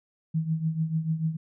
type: tone with tremolo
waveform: sine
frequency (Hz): 160.2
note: E3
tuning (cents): -49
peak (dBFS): -21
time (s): 0.34-1.37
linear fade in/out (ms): 10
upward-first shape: triangle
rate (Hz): 6.8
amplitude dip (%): 80
effects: none